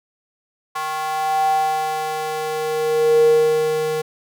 square tone with high-pass filter sweep, 155.56 Hz, D#3, in tune, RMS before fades -19 dBFS, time 0.75-4.02 s, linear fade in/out 10 ms, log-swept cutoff 960 to 370 Hz, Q 8.8, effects none

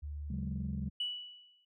sine tone with pitch glide, 73.42 to 75.48 Hz, D2 to D2, 0 to +48 cents, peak -38 dBFS, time 0.02-0.9 s, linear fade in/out 20 ms, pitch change +48 cents, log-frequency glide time 0.29-0.58 s
sine chord, C# suspended fourth, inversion none, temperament equal, 138.59 / 185 / 207.7 Hz, C#3 / F#3 / G#3, 0 / 0 / 0 cents, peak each -40 dBFS, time 0.3-0.89 s, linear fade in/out 5 ms
sine tone with exponential decay, 2952 Hz, F#7, 5 cents flat, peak -30 dBFS, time 1-1.65 s, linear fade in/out 5 ms, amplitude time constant 140 ms
effects tanh soft clip ceiling -26 dBFS

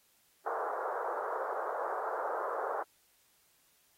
pink band-pass noise, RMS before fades -36 dBFS, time 0.46-2.83 s, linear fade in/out 5 ms, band 440 to 1400 Hz, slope 48 dB/octave, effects white hiss -69 dBFS RMS until 3.97 s + AAC 48 kbps

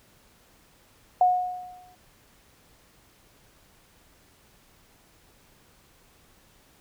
sine tone with exponential decay, 727 Hz, F#5, 31 cents flat, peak -14 dBFS, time 1.21-1.95 s, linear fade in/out 2 ms, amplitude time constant 160 ms, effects pink hiss -59 dBFS RMS until 6.8 s

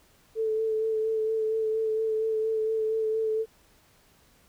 sine tone with vibrato, 440 Hz, A4, in tune, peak -24 dBFS, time 0.35-3.46 s, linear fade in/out 50 ms, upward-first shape sine, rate 4.3 Hz, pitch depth 20 cents each way, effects pink hiss -61 dBFS RMS until 4.48 s

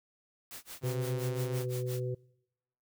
white noise with tremolo, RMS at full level -44 dBFS, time 0.51-2 s, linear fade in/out 0 ms, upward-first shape sine, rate 5.8 Hz, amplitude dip 100%
sawtooth tone with pitch glide, 133 to 132.08 Hz, C3 to C3, +29 to +17 cents, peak -34 dBFS, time 0.81-1.66 s, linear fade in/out 50 ms, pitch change -12 cents, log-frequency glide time 1.07-1.13 s
harmonic tone, 125.1 Hz, B2, 23 cents sharp, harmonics 1 / 3 / 4, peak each -33 / -38 / -40 dBFS, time 0.83-2.15 s, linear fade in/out 10 ms
effects noise-tail reverb RT60 0.9 s tail -26 dB re dry

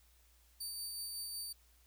20% pulse tone with tremolo, 4606 Hz, D8, 34 cents flat, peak -34 dBFS, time 0.6-1.53 s, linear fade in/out 10 ms, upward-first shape sine, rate 5.4 Hz, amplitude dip 25%, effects added 59 Hz sine -66 dBFS peak until 1.86 s + white hiss -70 dBFS RMS until 1.86 s

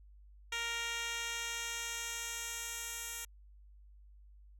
10% pulse tone with band-pass filter sweep, 466.2 Hz, A#4, in tune, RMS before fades -40 dBFS, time 0.52-3.25 s, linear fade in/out 5 ms, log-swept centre 3600 to 10000 Hz, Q 0.88, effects added 50 Hz sine -55 dBFS peak until 4.59 s

